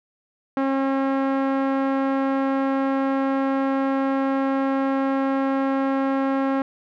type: tone with low-pass filter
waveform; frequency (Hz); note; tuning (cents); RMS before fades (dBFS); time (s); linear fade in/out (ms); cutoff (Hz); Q
sawtooth; 270.4; C#4; -43; -22; 0.57-6.62; 2; 1400; 1
effects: none